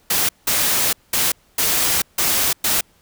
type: noise bursts at uneven times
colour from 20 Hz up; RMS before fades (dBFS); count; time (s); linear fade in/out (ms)
white; -18; 6; 0.1-0.29 / 0.47-0.93 / 1.13-1.32 / 1.58-2.02 / 2.18-2.53 / 2.64-2.81; 5
effects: pink hiss -57 dBFS RMS until 3.01 s